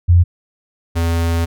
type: tone pair in turn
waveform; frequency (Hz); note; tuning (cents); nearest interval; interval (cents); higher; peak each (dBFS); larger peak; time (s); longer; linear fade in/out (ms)
sine / square; 87.31 / 83.76; F2 / E2; 0 / +28; minor second; 72; first; -6 / -15; first; 0.08-0.24 / 0.95-1.46; second; 20
effects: none